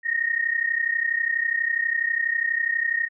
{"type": "tone pair together", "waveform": "sine", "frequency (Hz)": [1843, 1875.2], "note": ["A#6", "A#6"], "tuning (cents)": [-20, 10], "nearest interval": "unison", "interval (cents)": 30, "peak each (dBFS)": -24, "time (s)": [0.03, 3.09], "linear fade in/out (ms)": 50, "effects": []}